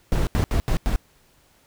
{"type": "noise bursts at uneven times", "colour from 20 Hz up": "brown", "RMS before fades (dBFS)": -20, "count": 5, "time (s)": [[0.12, 0.27], [0.35, 0.44], [0.51, 0.6], [0.68, 0.77], [0.86, 0.96]], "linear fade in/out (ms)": 0, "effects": ["pink hiss -59 dBFS RMS until 1.66 s"]}